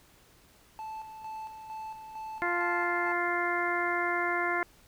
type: tone with tremolo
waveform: triangle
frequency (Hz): 876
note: A5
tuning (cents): -8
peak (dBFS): -35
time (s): 0.79-3.12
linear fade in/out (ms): 0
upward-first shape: square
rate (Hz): 2.2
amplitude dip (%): 50
type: harmonic tone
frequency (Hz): 349.2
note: F4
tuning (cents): 0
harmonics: 1 / 2 / 3 / 4 / 5 / 6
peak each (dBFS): -34 / -34 / -34 / -34 / -34 / -34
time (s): 2.42-4.63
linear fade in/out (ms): 0
effects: pink hiss -60 dBFS RMS until 4.87 s